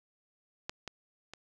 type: clicks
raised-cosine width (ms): 0.2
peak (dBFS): -18 / -22 / -27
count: 3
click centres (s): 0.695 / 0.877 / 1.336
effects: none